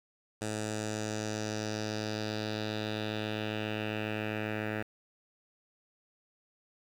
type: tone with low-pass filter sweep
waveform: 10% pulse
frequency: 107.4 Hz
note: A2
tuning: 41 cents flat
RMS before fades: -35 dBFS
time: 0.41-4.83 s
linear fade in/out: 10 ms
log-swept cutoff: 8400 to 2100 Hz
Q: 2.8
effects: 9-bit